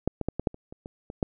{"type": "clicks", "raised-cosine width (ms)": 2, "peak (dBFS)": [-10, -16, -13, -15, -9, -29, -28, -25, -24, -11], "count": 10, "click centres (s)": [0.076, 0.213, 0.286, 0.396, 0.472, 0.544, 0.725, 0.859, 1.101, 1.228], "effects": []}